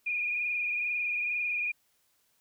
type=tone with frequency modulation; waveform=sine; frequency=2439 Hz; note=D#7; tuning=35 cents flat; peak=-28 dBFS; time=0.06-1.72 s; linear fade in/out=10 ms; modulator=22.2 Hz; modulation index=2.4; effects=white hiss -71 dBFS RMS until 2.4 s